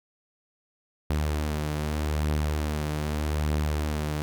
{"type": "beating tone pair", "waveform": "sawtooth", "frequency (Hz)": [74.7, 75.52], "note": ["D2", "D2"], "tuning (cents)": [30, 49], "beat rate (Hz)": 0.82, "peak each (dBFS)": [-30, -22], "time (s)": [1.1, 4.22], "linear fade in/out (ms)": 0, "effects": []}